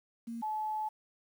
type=tone pair in turn; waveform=sine; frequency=231.5 / 861 Hz; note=A#3 / A5; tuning=-12 / -38 cents; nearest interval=octave + major seventh; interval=2274 cents; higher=second; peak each=-37 / -32 dBFS; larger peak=second; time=0.27-0.42 / 0.42-0.89 s; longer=second; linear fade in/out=10 ms; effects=10-bit